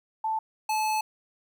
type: tone pair in turn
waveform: sine / square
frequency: 880 / 864.4 Hz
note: A5 / A5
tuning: 0 / -31 cents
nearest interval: unison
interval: 31 cents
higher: first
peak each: -25 / -25 dBFS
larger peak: neither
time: 0.24-0.39 / 0.69-1.01 s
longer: second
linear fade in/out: 5 ms
effects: 11-bit